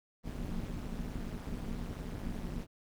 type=noise with amplitude modulation; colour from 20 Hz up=brown; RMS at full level=-35 dBFS; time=0.23-2.67 s; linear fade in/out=50 ms; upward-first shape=sine; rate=203 Hz; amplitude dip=100%; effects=none